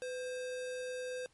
sine tone with sample-and-hold, 504 Hz, B4, 35 cents sharp, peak -37 dBFS, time 0.02-1.26 s, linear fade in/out 0 ms, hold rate 2100 Hz, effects pink hiss -70 dBFS RMS until 1.33 s + MP3 48 kbps

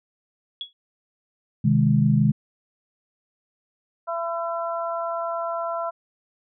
sine tone with exponential decay, 3357 Hz, G#7, 18 cents sharp, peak -25 dBFS, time 0.61-0.73 s, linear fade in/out 1 ms, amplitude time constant 24 ms
sine chord, Ab major, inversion first, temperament just, 129.78 / 155.74 / 207.7 Hz, C3 / Eb3 / Ab3, -14 / +2 / 0 cents, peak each -20 dBFS, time 1.64-2.32 s, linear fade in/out 10 ms
harmonic tone, 336.3 Hz, E4, 35 cents sharp, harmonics 2 / 3 / 4, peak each -27 / -31 / -31 dBFS, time 4.07-5.91 s, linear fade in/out 20 ms
effects none

